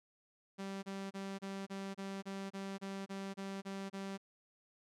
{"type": "tone bursts", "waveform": "sawtooth", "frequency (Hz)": 195.1, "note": "G3", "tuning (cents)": -8, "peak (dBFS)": -37, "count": 13, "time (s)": [0.58, 4.178], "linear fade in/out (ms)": 20, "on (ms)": 250, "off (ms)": 29, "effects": ["low-pass 8000 Hz 12 dB/octave"]}